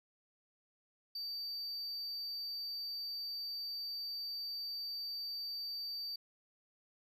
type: tone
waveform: triangle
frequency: 4625 Hz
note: D8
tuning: 27 cents flat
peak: -38 dBFS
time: 1.15-6.16 s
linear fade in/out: 5 ms
effects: none